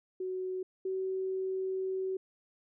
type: tone pair in turn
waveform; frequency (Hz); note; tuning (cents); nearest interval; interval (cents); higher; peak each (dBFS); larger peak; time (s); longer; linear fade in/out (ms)
sine; 371.7 / 378.4; F#4 / F#4; +8 / +39; unison; 31; second; -33 / -31; second; 0.2-0.63 / 0.85-2.17; second; 5
effects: none